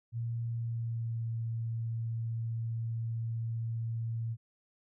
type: tone with pitch glide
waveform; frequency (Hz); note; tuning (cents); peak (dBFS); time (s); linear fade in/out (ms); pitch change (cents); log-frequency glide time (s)
sine; 116.54 to 114.41; A#2 to A#2; 0 to -32; -32; 0.12-4.37; 50; -32; 0.46-1.32
effects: none